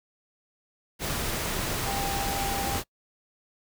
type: tone in noise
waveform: sine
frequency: 793 Hz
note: G5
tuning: 20 cents sharp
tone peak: -31 dBFS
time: 1.84-2.8 s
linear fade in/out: 50 ms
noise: pink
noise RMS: -30 dBFS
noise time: 0.99-2.84 s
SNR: -4 dB
effects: noise-tail reverb RT60 0.1 s tail -24 dB re dry